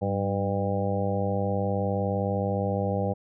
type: harmonic tone with a mistuned harmonic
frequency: 99.6 Hz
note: G2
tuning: 28 cents sharp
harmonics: 1 / 2 / 3 / 4 / 5 / 6 / 7 / 8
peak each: -29 / -30 / -38 / -38 / -30 / -33 / -39 / -34 dBFS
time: 0.01-3.14 s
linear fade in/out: 20 ms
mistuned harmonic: 2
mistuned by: -51 cents
effects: none